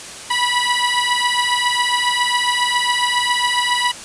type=beating tone pair; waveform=15% pulse; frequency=975 / 982.3 Hz; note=B5 / B5; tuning=-23 / -10 cents; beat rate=7.3 Hz; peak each=-12 dBFS; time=0.3-3.92 s; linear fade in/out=10 ms; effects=white hiss -33 dBFS RMS until 4.04 s + resampled to 22050 Hz